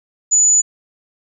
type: tone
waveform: sine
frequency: 6940 Hz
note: A8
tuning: 25 cents flat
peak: -9 dBFS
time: 0.31-0.62 s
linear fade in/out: 20 ms
effects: none